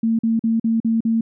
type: tone bursts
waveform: sine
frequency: 226.3 Hz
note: A3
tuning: 49 cents sharp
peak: -15 dBFS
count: 6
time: 0.03-1.21 s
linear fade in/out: 5 ms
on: 160 ms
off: 44 ms
effects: none